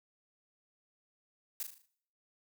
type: noise with echo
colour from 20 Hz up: blue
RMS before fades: -37 dBFS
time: 1.6-1.63 s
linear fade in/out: 2 ms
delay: 38 ms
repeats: 6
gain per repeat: -6 dB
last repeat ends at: 1.858 s
effects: noise-tail reverb RT60 0.6 s tail -19 dB re dry